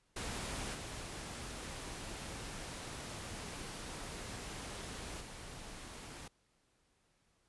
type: noise with level steps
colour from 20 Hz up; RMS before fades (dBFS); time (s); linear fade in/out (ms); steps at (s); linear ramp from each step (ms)
pink; -41 / -45 / -49; 0.16-6.28; 5; 0.73 / 5.2; 20
effects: pink hiss -75 dBFS RMS until 7.48 s + resampled to 24000 Hz